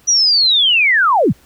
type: linear sweep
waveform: sine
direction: down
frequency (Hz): 5920 to 65.41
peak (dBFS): -9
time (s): 0.07-1.33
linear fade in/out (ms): 20
effects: pink hiss -50 dBFS RMS until 1.45 s